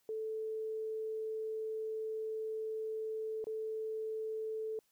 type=tone with dropouts; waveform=sine; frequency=438.6 Hz; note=A4; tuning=6 cents flat; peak=-36 dBFS; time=0.09-4.79 s; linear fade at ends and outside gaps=1 ms; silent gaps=3.442-3.469 s; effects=white hiss -75 dBFS RMS until 4.91 s